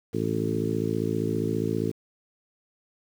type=harmonic tone with a mistuned harmonic; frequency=55 Hz; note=A1; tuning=in tune; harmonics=2 / 3 / 4 / 5 / 6 / 7 / 8; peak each=-32 / -32 / -32 / -32 / -32 / -32 / -32 dBFS; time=0.13-1.92 s; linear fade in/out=20 ms; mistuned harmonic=2; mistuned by=-19 cents; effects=8-bit